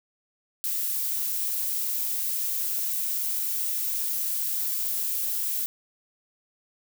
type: noise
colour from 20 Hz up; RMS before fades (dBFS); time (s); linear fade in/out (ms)
violet; -28; 0.64-5.66; 0
effects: none